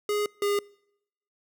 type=tone pair in turn; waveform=square; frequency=415.3 / 407.2 Hz; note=G#4 / G#4; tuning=0 / -34 cents; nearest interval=unison; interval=34 cents; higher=first; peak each=-25 / -24 dBFS; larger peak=second; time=0.09-0.26 / 0.42-0.59 s; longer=neither; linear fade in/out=2 ms; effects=noise-tail reverb RT60 0.8 s tail -26 dB re dry